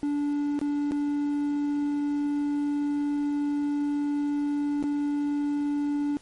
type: tone with dropouts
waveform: triangle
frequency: 290 Hz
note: D4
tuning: 22 cents flat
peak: -22 dBFS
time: 0.03-6.17 s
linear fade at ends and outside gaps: 0 ms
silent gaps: 0.591-0.614 / 0.911-0.919 / 4.827-4.839 s
effects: pink hiss -55 dBFS RMS until 6.21 s + MP3 48 kbps